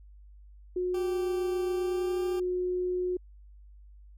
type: tone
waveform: sine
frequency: 362.3 Hz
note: F#4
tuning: 36 cents flat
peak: -27 dBFS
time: 0.76-3.17 s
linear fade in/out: 5 ms
type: tone with pitch glide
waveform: 20% pulse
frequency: 389.6 to 396 Hz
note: G4 to G4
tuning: -11 to +18 cents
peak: -34 dBFS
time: 0.94-2.4 s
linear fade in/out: 5 ms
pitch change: +29 cents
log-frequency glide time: 1.7-2.19 s
effects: added 50 Hz sine -49 dBFS peak until 4.17 s